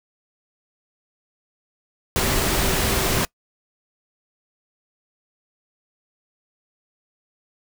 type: tone in noise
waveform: sine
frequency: 386.5 Hz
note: G4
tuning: 24 cents flat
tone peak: -31 dBFS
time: 2.16-3.25 s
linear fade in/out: 0 ms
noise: pink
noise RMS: -21 dBFS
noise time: 2.16-3.25 s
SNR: -13 dB
effects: noise-tail reverb RT60 0.1 s tail -24 dB re dry